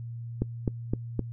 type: click train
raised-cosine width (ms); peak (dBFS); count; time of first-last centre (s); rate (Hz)
3; -13; 4; 0.42-1.193; 3.88
effects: noise-tail reverb RT60 0.1 s tail -22 dB re dry + added 117 Hz sine -35 dBFS peak until 1.32 s